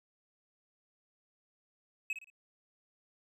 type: tone with echo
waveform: triangle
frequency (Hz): 2560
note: D#7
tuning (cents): +49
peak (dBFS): -30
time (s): 2.1-2.13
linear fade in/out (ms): 2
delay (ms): 57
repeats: 3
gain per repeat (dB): -9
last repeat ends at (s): 2.301
effects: none

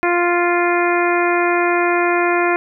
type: harmonic tone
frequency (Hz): 349.2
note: F4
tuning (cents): 0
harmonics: 1 / 2 / 3 / 4 / 5 / 6 / 7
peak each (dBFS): -17 / -20 / -22 / -23 / -24 / -25 / -25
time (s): 0.03-2.56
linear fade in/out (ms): 0
effects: none

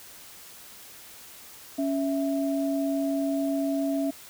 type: tone pair together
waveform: sine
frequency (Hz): 278.2 / 659.3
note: C#4 / E5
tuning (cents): +6 / 0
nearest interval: octave + minor third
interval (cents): 1494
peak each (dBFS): -25 / -30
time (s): 1.78-4.11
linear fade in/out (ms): 10
effects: white hiss -47 dBFS RMS until 4.29 s

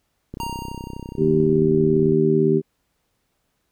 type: click train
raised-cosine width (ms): 3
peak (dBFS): -19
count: 58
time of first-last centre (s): 0.34-2.121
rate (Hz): 32
type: tone with exponential decay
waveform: square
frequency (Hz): 932.3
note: A#5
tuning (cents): 0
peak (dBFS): -26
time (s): 0.4-1.6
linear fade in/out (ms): 1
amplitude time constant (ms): 260
type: harmonic tone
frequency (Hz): 77.78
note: D#2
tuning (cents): 0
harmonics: 2 / 3 / 4 / 5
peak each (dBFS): -21 / -22 / -23 / -17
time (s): 1.17-2.62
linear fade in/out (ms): 50
effects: pink hiss -71 dBFS RMS until 3.71 s

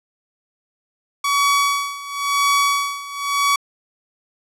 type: tone with tremolo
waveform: sawtooth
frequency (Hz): 1132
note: C#6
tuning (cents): +36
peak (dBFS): -10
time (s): 1.24-3.56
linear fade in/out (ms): 5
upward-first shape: sine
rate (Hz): 0.96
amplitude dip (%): 85
effects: low-pass 11000 Hz 12 dB/octave

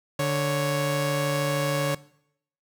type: tone pair together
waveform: sawtooth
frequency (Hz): 146.84 / 554.4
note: D3 / C#5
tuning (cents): 0 / 0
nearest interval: octave + major seventh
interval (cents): 2300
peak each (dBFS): -22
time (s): 0.19-1.95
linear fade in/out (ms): 5
effects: noise-tail reverb RT60 0.7 s tail -20 dB re dry

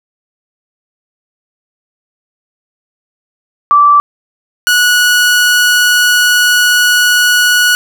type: tone pair in turn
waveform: sine / sawtooth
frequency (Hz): 1164 / 1465.3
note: D6 / F#6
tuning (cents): -16 / -17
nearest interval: major third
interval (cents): 399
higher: second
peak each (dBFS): -3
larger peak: neither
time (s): 3.71-4 / 4.67-7.75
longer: second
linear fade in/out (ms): 0
effects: none

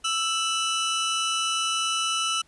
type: tone pair together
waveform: sawtooth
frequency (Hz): 1324.6 / 2960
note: E6 / F#7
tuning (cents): +8 / 0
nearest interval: octave + major second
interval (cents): 1392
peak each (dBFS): -23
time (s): 0.04-2.42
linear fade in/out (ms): 10
effects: pink hiss -61 dBFS RMS until 2.47 s + resampled to 24000 Hz

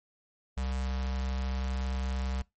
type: tone with notch filter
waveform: square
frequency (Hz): 65.2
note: C2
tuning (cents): -5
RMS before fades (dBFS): -32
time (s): 0.57-2.42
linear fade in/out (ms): 5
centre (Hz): 340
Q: 1.5
effects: noise-tail reverb RT60 0.2 s tail -23 dB re dry + MP3 32 kbps

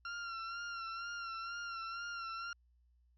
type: tone with vibrato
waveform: 40% pulse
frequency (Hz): 1375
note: F6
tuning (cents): -27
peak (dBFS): -40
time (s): 0.05-2.53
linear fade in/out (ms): 2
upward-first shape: sine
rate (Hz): 2.1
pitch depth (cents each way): 40
effects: added 60 Hz sine -67 dBFS peak until 3.17 s + resampled to 16000 Hz

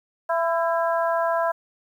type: harmonic tone with a mistuned harmonic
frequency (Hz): 334.2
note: E4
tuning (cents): +24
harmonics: 2 / 3 / 4 / 5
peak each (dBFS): -22 / -25 / -30 / -31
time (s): 0.29-1.52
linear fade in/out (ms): 10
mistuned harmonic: 5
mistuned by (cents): -50
effects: 9-bit

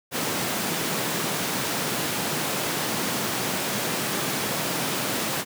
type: high-pass noise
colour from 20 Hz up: pink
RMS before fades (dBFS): -27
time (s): 0.11-5.45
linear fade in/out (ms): 50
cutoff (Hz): 140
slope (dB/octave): 24
effects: none

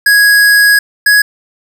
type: tone pair in turn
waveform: square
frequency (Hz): 1661.2 / 1670.4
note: G#6 / G#6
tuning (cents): 0 / +10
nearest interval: unison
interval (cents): 10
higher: second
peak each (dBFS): -5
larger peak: neither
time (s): 0.06-0.79 / 1.06-1.22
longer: first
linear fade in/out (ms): 5
effects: none

